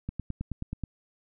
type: click train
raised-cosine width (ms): 5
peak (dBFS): -20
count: 8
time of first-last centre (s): 0.09-0.837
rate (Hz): 9.37
effects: none